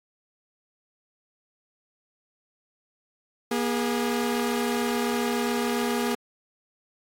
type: tone pair together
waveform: sawtooth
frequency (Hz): 239.4 / 411.8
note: A#3 / G#4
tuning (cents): +46 / -15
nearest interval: major sixth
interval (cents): 939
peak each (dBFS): -22 / -24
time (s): 3.51-6.15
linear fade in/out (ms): 5
effects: AAC 64 kbps